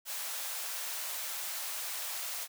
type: high-pass noise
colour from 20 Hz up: white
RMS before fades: -38 dBFS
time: 0.05-2.48 s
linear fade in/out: 50 ms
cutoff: 570 Hz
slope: 24 dB/octave
effects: none